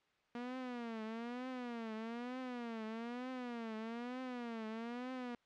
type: tone with vibrato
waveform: sawtooth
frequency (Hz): 237.3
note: A#3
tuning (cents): +31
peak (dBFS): -38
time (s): 0.35-5.35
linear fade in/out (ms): 2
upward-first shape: triangle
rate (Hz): 1.1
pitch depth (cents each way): 160
effects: white hiss -75 dBFS RMS until 5.45 s + low-pass 3000 Hz 12 dB/octave